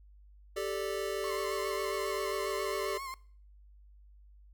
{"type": "chord", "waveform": "square", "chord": "G suspended second", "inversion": "none", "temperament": "equal with one note detuned", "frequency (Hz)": [392, 438, 587.3], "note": ["G4", "A4", "D5"], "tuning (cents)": [0, -8, 0], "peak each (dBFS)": [-37, -38, -39], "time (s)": [0.56, 2.98], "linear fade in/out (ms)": 10}
{"type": "tone with vibrato", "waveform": "35% pulse", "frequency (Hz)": 1072, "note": "C6", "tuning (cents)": 42, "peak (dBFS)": -37, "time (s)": [1.24, 3.14], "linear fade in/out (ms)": 0, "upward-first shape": "sine", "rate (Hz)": 7.4, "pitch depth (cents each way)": 56}
{"effects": ["noise-tail reverb RT60 0.5 s tail -22 dB re dry", "added 50 Hz sine -54 dBFS peak until 4.53 s"]}